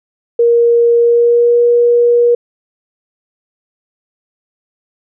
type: tone with pitch glide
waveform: sine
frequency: 470.5 to 477.6 Hz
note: A#4 to A#4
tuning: +16 to +42 cents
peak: -6 dBFS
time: 0.39-2.35 s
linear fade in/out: 5 ms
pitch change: +26 cents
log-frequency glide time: 0.97-1.61 s
effects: none